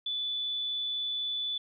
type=tone; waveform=sine; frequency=3476 Hz; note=A7; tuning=22 cents flat; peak=-30 dBFS; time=0.06-1.58 s; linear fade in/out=5 ms; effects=none